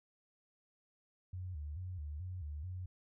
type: tone with vibrato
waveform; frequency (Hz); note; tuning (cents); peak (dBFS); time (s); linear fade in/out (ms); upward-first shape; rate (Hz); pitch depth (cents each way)
sine; 82.41; E2; 0; -40; 1.33-2.86; 5; square; 2.3; 180
effects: none